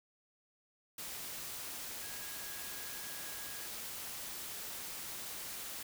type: tone in noise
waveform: sine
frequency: 1650 Hz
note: G#6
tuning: 12 cents flat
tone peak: -54 dBFS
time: 2.02-3.66 s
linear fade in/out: 5 ms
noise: white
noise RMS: -44 dBFS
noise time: 0.98-5.83 s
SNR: -13 dB
effects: none